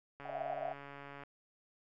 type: click train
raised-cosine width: 0.5 ms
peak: -34 dBFS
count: 147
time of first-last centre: 0.2-1.235 s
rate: 141 Hz
type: band-pass noise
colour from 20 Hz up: white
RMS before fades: -40 dBFS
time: 0.25-0.73 s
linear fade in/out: 5 ms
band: 610 to 750 Hz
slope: 96 dB/octave
effects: none